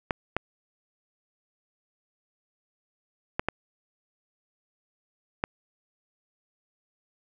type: clicks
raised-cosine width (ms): 0.5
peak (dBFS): -10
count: 5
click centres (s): 0.108 / 0.366 / 3.395 / 3.486 / 5.439
effects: none